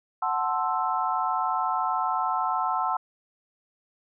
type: chord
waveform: sine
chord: F# half-diminished seventh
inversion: none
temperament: equal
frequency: 740 / 880 / 1046.5 / 1318.5 Hz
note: F#5 / A5 / C6 / E6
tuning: 0 / 0 / 0 / 0 cents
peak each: -29 dBFS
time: 0.22-2.97 s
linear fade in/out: 5 ms
effects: none